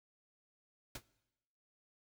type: noise with exponential decay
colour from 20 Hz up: pink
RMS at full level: -38 dBFS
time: 0.95-1.03 s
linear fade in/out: 5 ms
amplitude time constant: 17 ms
effects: noise-tail reverb RT60 1.0 s tail -21 dB re dry